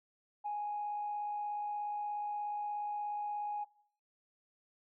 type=tone with amplitude modulation; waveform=sine; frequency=830.6 Hz; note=G#5; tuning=in tune; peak=-33 dBFS; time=0.44-3.65 s; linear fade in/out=20 ms; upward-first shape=sine; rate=56.8 Hz; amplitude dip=25%; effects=noise-tail reverb RT60 0.6 s tail -21 dB re dry + tanh soft clip ceiling -30 dBFS